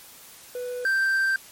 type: tone pair in turn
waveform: triangle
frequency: 493.9 / 1568 Hz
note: B4 / G6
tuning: 0 / 0 cents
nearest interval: octave + minor sixth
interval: 2000 cents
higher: second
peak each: -27 / -18 dBFS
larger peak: second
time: 0.55-0.85 / 0.85-1.36 s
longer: second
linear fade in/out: 2 ms
effects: white hiss -47 dBFS RMS until 1.51 s + MP3 64 kbps